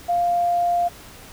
sine tone, 698.5 Hz, F5, in tune, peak -17 dBFS, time 0.08-0.89 s, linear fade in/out 20 ms, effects pink hiss -43 dBFS RMS until 1.32 s

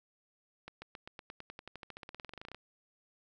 accelerating click train, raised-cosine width 0.3 ms, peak -29 dBFS, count 27, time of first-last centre 0.68-2.546 s, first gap 140 ms, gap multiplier 0.94, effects none

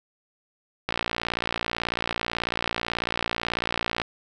click train, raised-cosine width 0.3 ms, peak -9 dBFS, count 183, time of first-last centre 0.89-4.017 s, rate 58.2 Hz, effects none

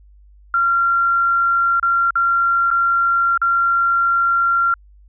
sine tone with dropouts, 1377 Hz, F6, 25 cents flat, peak -13 dBFS, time 0.54-4.74 s, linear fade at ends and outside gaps 2 ms, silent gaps 1.798-1.828 / 2.107-2.155 / 2.704-2.712 / 3.376-3.416 s, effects added 50 Hz sine -44 dBFS peak until 5.08 s

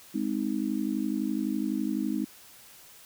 sine chord, Ab major, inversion none, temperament just, 207.7 / 259.6 / 311.5 Hz, Ab3 / C4 / Eb4, 0 / -13 / +2 cents, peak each -31 dBFS, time 0.14-2.25 s, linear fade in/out 10 ms, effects white hiss -52 dBFS RMS until 3.05 s

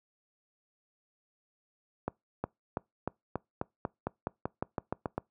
accelerating click train, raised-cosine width 1 ms, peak -17 dBFS, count 15, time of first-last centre 2.08-5.18 s, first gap 360 ms, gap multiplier 0.92, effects noise-tail reverb RT60 0.2 s tail -25 dB re dry + high-pass 80 Hz 12 dB/octave

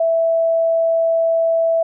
sine tone, 659.3 Hz, E5, in tune, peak -13 dBFS, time 0-1.83 s, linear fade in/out 5 ms, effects none

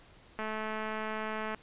click train, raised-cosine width 0.5 ms, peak -22 dBFS, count 252, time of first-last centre 0.39-1.547 s, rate 217 Hz, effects pink hiss -58 dBFS RMS until 1.62 s + resampled to 8000 Hz

